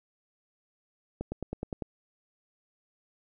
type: accelerating click train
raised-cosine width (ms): 2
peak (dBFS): -20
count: 7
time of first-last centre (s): 1.21-1.822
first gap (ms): 110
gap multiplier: 0.97
effects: none